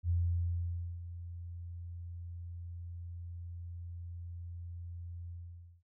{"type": "tone with ADSR envelope", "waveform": "sine", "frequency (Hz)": 86.3, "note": "F2", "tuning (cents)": -20, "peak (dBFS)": -27, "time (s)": [0.03, 5.83], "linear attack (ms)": 64, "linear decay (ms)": 900, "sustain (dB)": -14, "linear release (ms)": 530, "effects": []}